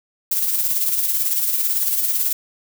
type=noise with tremolo; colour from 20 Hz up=violet; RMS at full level=-18 dBFS; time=0.31-2.33 s; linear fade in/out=5 ms; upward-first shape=sine; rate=18 Hz; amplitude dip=45%; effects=none